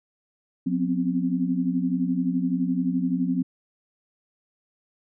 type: tone cluster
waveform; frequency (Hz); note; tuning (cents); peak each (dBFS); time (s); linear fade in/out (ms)
sine; 179.9 / 253.1 / 264.8; F#3 / B3 / C4; -48 / +43 / +21; -26; 0.66-3.43; 10
effects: none